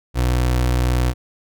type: tone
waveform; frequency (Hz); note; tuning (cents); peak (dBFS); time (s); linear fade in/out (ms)
30% pulse; 61.74; B1; 0; -13; 0.14-1.14; 50
effects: none